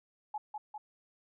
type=tone with echo; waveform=sine; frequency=847 Hz; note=G#5; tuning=34 cents sharp; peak=-34 dBFS; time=0.34-0.38 s; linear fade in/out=5 ms; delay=200 ms; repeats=2; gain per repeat=-3 dB; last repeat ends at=0.78 s; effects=none